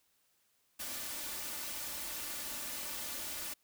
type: noise with comb filter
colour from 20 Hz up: white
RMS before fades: -41 dBFS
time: 0.79-3.54 s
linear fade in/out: 10 ms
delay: 3.4 ms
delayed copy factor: +0.55
effects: white hiss -74 dBFS RMS until 3.63 s